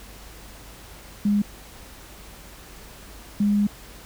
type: tone bursts at uneven times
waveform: sine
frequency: 205.3 Hz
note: G#3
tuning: 20 cents flat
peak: -17 dBFS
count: 2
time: 1.25-1.42 / 3.4-3.67 s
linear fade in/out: 5 ms
effects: added 50 Hz sine -47 dBFS peak until 4.05 s + pink hiss -45 dBFS RMS until 4.05 s